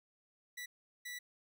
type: tone bursts at uneven times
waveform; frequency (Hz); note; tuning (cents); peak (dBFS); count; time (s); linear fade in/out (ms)
sawtooth; 1963; B6; -11; -39; 2; 0.57-0.66 / 1.05-1.19; 10
effects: none